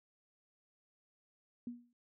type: tone with exponential decay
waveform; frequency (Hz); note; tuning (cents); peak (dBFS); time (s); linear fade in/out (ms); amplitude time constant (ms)
sine; 240.7; B3; -44; -37; 1.67-1.93; 2; 55
effects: none